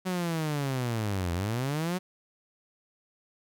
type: linear two-way sweep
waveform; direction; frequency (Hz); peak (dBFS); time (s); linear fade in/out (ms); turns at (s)
sawtooth; down then up; 187.5 to 83.2 to 187.5; -24; 0.05-1.99; 20; 1.33
effects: none